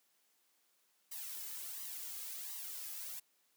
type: noise with flanger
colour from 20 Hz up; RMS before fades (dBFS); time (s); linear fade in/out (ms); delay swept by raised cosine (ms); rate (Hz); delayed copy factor
blue; -45; 1.11-3.2; 10; 1 to 2.4; 1.4; +0.75
effects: white hiss -75 dBFS RMS until 3.56 s + high-pass 200 Hz 12 dB/octave